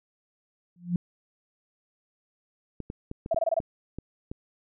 sine tone with exponential growth, 175.5 Hz, F3, 9 cents sharp, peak -19 dBFS, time 0.76-0.96 s, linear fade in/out 2 ms, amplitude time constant 42 ms
clicks, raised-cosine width 3 ms, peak -22 dBFS, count 8, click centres 2.803 / 2.901 / 3.114 / 3.261 / 3.345 / 3.602 / 3.986 / 4.315 s
sine tone bursts, 659.3 Hz, E5, in tune, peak -21 dBFS, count 6, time 3.31-3.593 s, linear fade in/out 5 ms, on 28 ms, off 23 ms
effects none

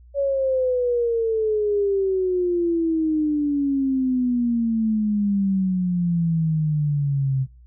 sine exponential sweep, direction down, 565 to 130.81 Hz, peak -18 dBFS, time 0.14-7.47 s, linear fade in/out 50 ms, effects noise-tail reverb RT60 0.3 s tail -23 dB re dry + added 60 Hz sine -45 dBFS peak until 7.66 s

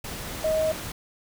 sine tone in noise, 630 Hz, D#5, 21 cents sharp, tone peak -21 dBFS, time 0.44-0.72 s, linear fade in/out 5 ms, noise pink, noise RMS -35 dBFS, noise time 0.04-0.92 s, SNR +11 dB, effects none

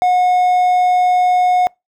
triangle tone, 726 Hz, F#5, 33 cents flat, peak -8 dBFS, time 0.02-1.67 s, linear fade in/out 0 ms, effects noise-tail reverb RT60 0.2 s tail -26 dB re dry

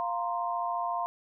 sine chord, F suspended fourth, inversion none, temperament equal, 698.5 / 932.3 / 1046.5 Hz, F5 / Bb5 / C6, 0 / 0 / 0 cents, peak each -32 / -34 / -33 dBFS, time 0-1.06 s, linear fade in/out 0 ms, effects none

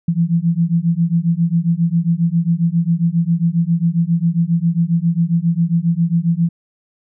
sine beating tone pair, 164.81 / 172.21 Hz, E3 / F3, 0 / -24 cents, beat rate 7.4 Hz, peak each -16 dBFS, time 0.08-6.49 s, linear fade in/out 5 ms, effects none

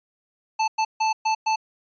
square tone bursts at uneven times, 878 Hz, A5, 4 cents flat, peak -20 dBFS, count 5, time 0.59-0.68 / 0.78-0.85 / 1-1.13 / 1.25-1.35 / 1.46-1.56 s, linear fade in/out 10 ms, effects resampled to 16000 Hz

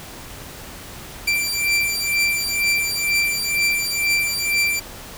sawtooth beating tone pair, 2349 / 2351.1 Hz, D7 / D7, 0 / +1 cents, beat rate 2.1 Hz, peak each -18 dBFS, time 1.27-4.8 s, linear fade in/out 10 ms, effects pink hiss -37 dBFS RMS until 5.17 s

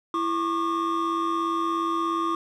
triangle tone cluster, 332.6 / 1097 / 1194 Hz, E4 / C#6 / D6, +16 / -18 / +28 cents, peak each -25 dBFS, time 0.14-2.35 s, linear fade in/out 2 ms, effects tanh soft clip ceiling -16 dBFS

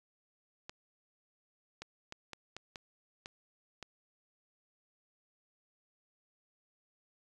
clicks, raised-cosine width 0.2 ms, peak -26 dBFS, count 8, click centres 0.695 / 1.82 / 2.124 / 2.333 / 2.566 / 2.758 / 3.259 / 3.827 s, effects resampled to 24000 Hz

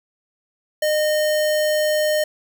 sine tone with sample-and-hold, 610 Hz, D#5, 34 cents flat, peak -16 dBFS, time 0.82-2.24 s, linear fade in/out 5 ms, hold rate 2450 Hz, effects none

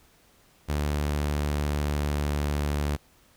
sawtooth tone with pitch glide, 73.7 to 73.15 Hz, D2 to D2, +7 to -6 cents, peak -21 dBFS, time 0.68-2.97 s, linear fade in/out 20 ms, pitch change -13 cents, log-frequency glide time 0.93-2.29 s, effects pink hiss -60 dBFS RMS until 3.36 s

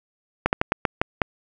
slowing click train, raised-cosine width 0.5 ms, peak -3 dBFS, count 7, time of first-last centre 0.46-1.218 s, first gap 69 ms, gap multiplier 1.24, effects none

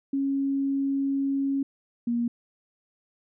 sine tone pair in turn, 274.9 / 236.8 Hz, C#4 / A#3, -14 / +27 cents, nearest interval minor third, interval 259 cents, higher first, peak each -23 dBFS, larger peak neither, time 0.13-1.63 / 2.07-2.28 s, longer first, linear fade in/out 5 ms, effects none

